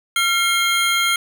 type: tone cluster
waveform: square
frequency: 1377 / 2148 / 3212 Hz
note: F6 / C7 / G7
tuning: -25 / +45 / +41 cents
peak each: -21 dBFS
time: 0.16-1.16 s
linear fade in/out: 2 ms
effects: none